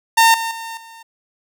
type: tone with level steps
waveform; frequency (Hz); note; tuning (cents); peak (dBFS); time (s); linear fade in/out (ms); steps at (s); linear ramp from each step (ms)
sawtooth; 910; A#5; -42; -5 / -17 / -24 / -34; 0.17-1.03; 10; 0.34 / 0.51 / 0.77; 2
effects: none